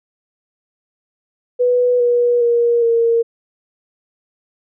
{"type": "tone with pitch steps", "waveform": "sine", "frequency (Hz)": [492.8, 482.7, 472.7, 463], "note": ["B4", "B4", "A#4", "A#4"], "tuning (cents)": [-4, -40, 24, -12], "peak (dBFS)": -11, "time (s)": [1.59, 3.23], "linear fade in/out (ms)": 20, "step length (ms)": 410, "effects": []}